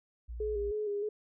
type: tone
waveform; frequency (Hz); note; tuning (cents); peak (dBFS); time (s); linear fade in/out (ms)
sine; 58.3; A#1; +1; -38; 0.28-0.72; 20
type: tone with vibrato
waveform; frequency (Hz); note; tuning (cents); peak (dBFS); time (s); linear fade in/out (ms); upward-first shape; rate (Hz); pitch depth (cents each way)
sine; 416.2; G#4; +4; -31; 0.4-1.09; 5; square; 3.2; 35
effects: none